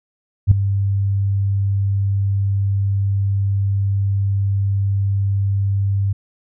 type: tone with ADSR envelope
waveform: sine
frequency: 98.9 Hz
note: G2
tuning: 16 cents sharp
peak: -3 dBFS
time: 0.47-6.13 s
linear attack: 43 ms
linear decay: 4 ms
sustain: -12 dB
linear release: 8 ms
effects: none